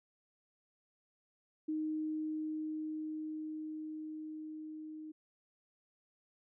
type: tone with level ramp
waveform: sine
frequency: 310.5 Hz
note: D#4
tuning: 3 cents flat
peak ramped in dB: -33 to -44 dBFS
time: 1.68-5.12 s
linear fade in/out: 10 ms
effects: none